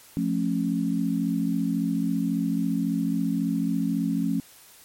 sine chord, F augmented, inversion none, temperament just, 174.61 / 218.3 / 272.8 Hz, F3 / A3 / C#4, 0 / -13 / -28 cents, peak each -27 / -27 / -26 dBFS, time 0.17-4.4 s, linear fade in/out 0 ms, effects white hiss -51 dBFS RMS until 4.84 s + MP3 64 kbps

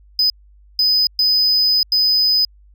triangle tone bursts at uneven times, 5010 Hz, D#8, 11 cents sharp, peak -11 dBFS, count 4, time 0.19-0.3 / 0.79-1.07 / 1.19-1.83 / 1.92-2.45 s, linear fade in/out 2 ms, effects added 50 Hz sine -45 dBFS peak until 2.74 s

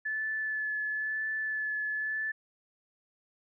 sine tone with vibrato, 1733 Hz, A6, 27 cents flat, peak -30 dBFS, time 0.05-2.32 s, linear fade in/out 10 ms, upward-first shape sine, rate 0.99 Hz, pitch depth 16 cents each way, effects none

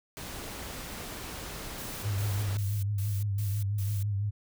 pink noise, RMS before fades -40 dBFS, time 0.17-2.57 s, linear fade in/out 0 ms
blue noise bursts, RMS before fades -44 dBFS, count 6, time 1.78-4.03 s, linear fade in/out 5 ms, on 250 ms, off 150 ms
sine tone with vibrato, 101.3 Hz, G#2, 43 cents flat, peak -27 dBFS, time 2.04-4.31 s, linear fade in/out 20 ms, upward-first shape triangle, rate 6 Hz, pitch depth 71 cents each way
effects none

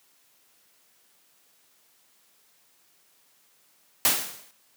white noise with exponential decay, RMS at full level -18 dBFS, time 4.05-4.51 s, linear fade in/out 1 ms, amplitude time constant 100 ms, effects white hiss -63 dBFS RMS until 4.76 s + high-pass 150 Hz 12 dB/octave

